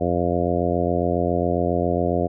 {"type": "harmonic tone", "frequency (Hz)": 87.31, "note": "F2", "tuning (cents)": 0, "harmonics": [1, 2, 3, 4, 5, 6, 7, 8], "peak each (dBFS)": [-27, -27, -27, -27, -27, -27, -27, -27], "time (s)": [0, 2.28], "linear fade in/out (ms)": 20, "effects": []}